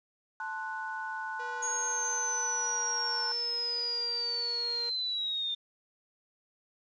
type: chord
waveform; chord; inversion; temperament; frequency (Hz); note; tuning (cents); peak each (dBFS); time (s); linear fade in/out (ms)
sine; F# diminished; first; equal; 880 / 1046.5 / 1480; A5 / C6 / F#6; 0 / 0 / 0; -38 / -43 / -37; 0.4-3.32; 2
type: tone with pitch glide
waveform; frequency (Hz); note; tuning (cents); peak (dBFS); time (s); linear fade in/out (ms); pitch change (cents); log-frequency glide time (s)
sawtooth; 484.5 to 474.5; B4 to A#4; -33 to +31; -39; 1.39-4.9; 10; -36; 2.18-3.11
type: linear sweep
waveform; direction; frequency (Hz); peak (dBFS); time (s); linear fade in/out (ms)
sine; down; 6645 to 3599; -30; 1.62-5.55; 10
effects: resampled to 16000 Hz + 10-bit